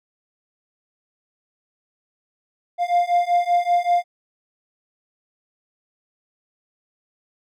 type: beating tone pair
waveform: triangle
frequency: 698.5 / 703.7 Hz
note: F5 / F5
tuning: 0 / +13 cents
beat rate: 5.2 Hz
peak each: -18 / -17 dBFS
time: 2.78-4.04 s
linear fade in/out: 50 ms
effects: none